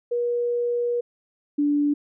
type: tone pair in turn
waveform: sine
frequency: 480 / 291.1 Hz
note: B4 / D4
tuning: -49 / -15 cents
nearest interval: major sixth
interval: 866 cents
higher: first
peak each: -21 / -18 dBFS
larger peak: second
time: 0.11-1.01 / 1.58-1.94 s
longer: first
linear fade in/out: 10 ms
effects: none